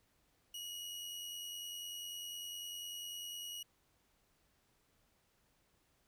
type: tone with amplitude modulation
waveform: sawtooth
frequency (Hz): 2901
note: F#7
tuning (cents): -35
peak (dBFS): -39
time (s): 0.54-3.63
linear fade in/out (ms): 5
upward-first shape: sine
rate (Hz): 90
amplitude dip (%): 30
effects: pink hiss -75 dBFS RMS until 6.07 s